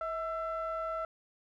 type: ring-modulated tone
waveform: triangle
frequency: 344.9 Hz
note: F4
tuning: 22 cents flat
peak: -28 dBFS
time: 0.01-1.05 s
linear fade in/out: 2 ms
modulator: 990 Hz
effects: none